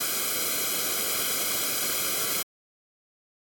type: noise with comb filter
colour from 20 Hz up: white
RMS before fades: -27 dBFS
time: 0-2.43 s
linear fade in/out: 10 ms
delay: 1.1 ms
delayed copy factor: -0.95
effects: AAC 64 kbps